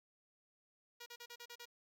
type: tone bursts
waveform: 5% pulse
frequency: 477 Hz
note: A#4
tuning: 40 cents sharp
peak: -38 dBFS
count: 7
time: 1-1.656 s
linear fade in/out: 10 ms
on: 62 ms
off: 37 ms
effects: none